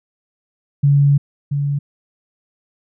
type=tone pair in turn; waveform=sine; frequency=141.9 / 142.54 Hz; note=C#3 / C#3; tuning=+41 / +49 cents; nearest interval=unison; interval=8 cents; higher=second; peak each=-9 / -16 dBFS; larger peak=first; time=0.83-1.18 / 1.51-1.79 s; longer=first; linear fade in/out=10 ms; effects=none